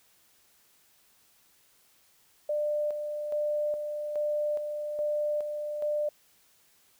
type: tone with tremolo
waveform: sine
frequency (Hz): 596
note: D5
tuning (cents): +25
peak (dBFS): -26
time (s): 2.49-6.09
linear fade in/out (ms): 5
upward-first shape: square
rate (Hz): 1.2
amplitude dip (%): 45
effects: white hiss -64 dBFS RMS until 6.99 s